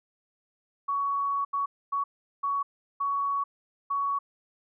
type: tone bursts at uneven times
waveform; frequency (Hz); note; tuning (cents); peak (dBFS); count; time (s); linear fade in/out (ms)
sine; 1121; C#6; +19; -25; 6; 0.88-1.45 / 1.53-1.66 / 1.92-2.04 / 2.43-2.63 / 3-3.44 / 3.9-4.19; 10
effects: none